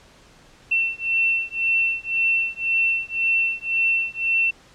sine beating tone pair, 2695 / 2696.9 Hz, E7 / E7, +38 / +39 cents, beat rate 1.9 Hz, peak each -22 dBFS, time 0.71-4.51 s, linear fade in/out 10 ms, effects pink hiss -51 dBFS RMS until 4.74 s + low-pass 7000 Hz 12 dB/octave

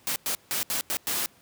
white noise bursts at uneven times, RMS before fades -28 dBFS, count 6, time 0.07-0.16 / 0.26-0.35 / 0.51-0.63 / 0.7-0.81 / 0.9-0.97 / 1.07-1.26 s, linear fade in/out 0 ms, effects pink hiss -58 dBFS RMS until 1.41 s + high-pass 100 Hz 12 dB/octave

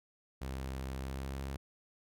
sawtooth tone with pitch glide, 66.1 to 67.76 Hz, C2 to C#2, +18 to -39 cents, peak -34 dBFS, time 0.41-1.57 s, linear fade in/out 10 ms, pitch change +43 cents, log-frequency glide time 0.96-1.42 s, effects none

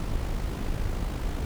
brown noise with amplitude modulation, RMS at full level -27 dBFS, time 0-1.45 s, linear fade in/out 0 ms, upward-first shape sine, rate 52.8 Hz, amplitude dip 45%, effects none

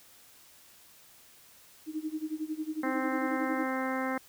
sine tone with tremolo, 311.1 Hz, D#4, in tune, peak -29 dBFS, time 1.86-3.68 s, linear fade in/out 50 ms, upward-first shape sine, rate 11 Hz, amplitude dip 90%
harmonic tone, 261.6 Hz, C4, in tune, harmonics 1 / 2 / 3 / 4 / 5 / 6 / 7 / 8, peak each -33 / -36 / -38 / -39 / -40 / -41 / -41 / -42 dBFS, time 2.83-4.18 s, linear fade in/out 5 ms
effects white hiss -57 dBFS RMS until 4.28 s

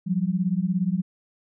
sine beating tone pair, 174.61 / 191.61 Hz, F3 / G3, 0 / -39 cents, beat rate 17 Hz, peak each -24 dBFS, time 0.06-1.02 s, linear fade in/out 20 ms, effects none

